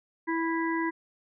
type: harmonic tone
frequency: 329 Hz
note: E4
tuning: 3 cents flat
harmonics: 1 / 3 / 5 / 6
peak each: -28 / -32 / -37 / -35 dBFS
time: 0.27-0.91 s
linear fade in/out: 20 ms
effects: none